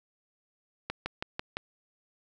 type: slowing click train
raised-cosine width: 0.3 ms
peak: -16 dBFS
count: 5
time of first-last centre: 0.9-1.569 s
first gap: 160 ms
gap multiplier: 1.03
effects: none